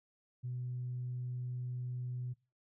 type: tone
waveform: sine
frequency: 124.4 Hz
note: B2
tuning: 13 cents sharp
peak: -36 dBFS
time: 0.43-2.34 s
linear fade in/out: 20 ms
effects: noise-tail reverb RT60 0.3 s tail -23 dB re dry + tanh soft clip ceiling -32 dBFS

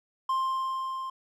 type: tone with level ramp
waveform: triangle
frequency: 1053 Hz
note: C6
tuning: 11 cents sharp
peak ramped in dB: -22 to -31 dBFS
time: 0.29-1.1 s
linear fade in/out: 5 ms
effects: none

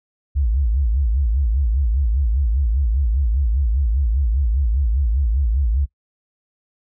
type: tone with vibrato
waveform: sine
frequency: 61.74 Hz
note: B1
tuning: in tune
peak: -15 dBFS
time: 0.35-5.86 s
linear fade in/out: 20 ms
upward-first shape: sine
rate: 5 Hz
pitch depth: 270 cents each way
effects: noise-tail reverb RT60 0.1 s tail -22 dB re dry

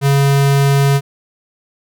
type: tone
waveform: square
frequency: 139.4 Hz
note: C#3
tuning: 10 cents sharp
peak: -10 dBFS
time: 0.01-1.01 s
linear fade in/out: 50 ms
effects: none

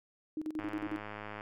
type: tone with tremolo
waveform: sine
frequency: 310 Hz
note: D#4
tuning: 6 cents flat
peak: -33 dBFS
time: 0.37-0.99 s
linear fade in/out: 2 ms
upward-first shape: square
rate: 11 Hz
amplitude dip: 80%
type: click train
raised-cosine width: 0.5 ms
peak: -27 dBFS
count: 87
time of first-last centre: 0.59-1.409 s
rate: 105 Hz
effects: none

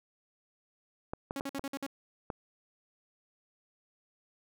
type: clicks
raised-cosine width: 1 ms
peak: -21 dBFS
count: 5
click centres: 1.135 / 1.309 / 1.409 / 1.594 / 2.302 s
type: tone bursts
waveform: sawtooth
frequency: 275.8 Hz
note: C#4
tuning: 9 cents flat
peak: -31 dBFS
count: 6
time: 1.36-1.865 s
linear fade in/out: 2 ms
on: 40 ms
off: 53 ms
effects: none

